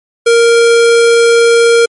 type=tone; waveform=square; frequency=466.2 Hz; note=A#4; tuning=in tune; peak=-5 dBFS; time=0.26-1.86 s; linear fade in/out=10 ms; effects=MP3 48 kbps

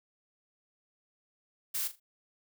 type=noise with echo; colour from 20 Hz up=blue; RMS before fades=-33 dBFS; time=1.74-1.88 s; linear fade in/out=10 ms; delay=40 ms; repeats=3; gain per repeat=-12 dB; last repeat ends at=2 s; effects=none

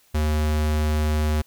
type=tone; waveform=square; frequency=76.3 Hz; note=D#2; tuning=33 cents flat; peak=-20 dBFS; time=0.14-1.42 s; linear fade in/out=10 ms; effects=white hiss -59 dBFS RMS until 1.46 s

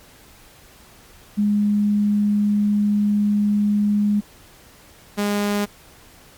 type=tone pair in turn; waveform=sine / sawtooth; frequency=206.8 / 205 Hz; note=G#3 / G#3; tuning=-7 / -22 cents; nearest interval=unison; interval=15 cents; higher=first; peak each=-15 dBFS; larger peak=neither; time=1.37-4.21 / 5.17-5.66 s; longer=first; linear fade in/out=20 ms; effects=pink hiss -48 dBFS RMS until 6.37 s + MP3 96 kbps

